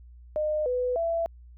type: tone with pitch steps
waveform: sine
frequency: 610 / 498.5 / 668 Hz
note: D#5 / B4 / E5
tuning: -34 / +16 / +23 cents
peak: -24 dBFS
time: 0.36-1.26 s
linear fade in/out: 0 ms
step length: 300 ms
effects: added 60 Hz sine -46 dBFS peak until 1.57 s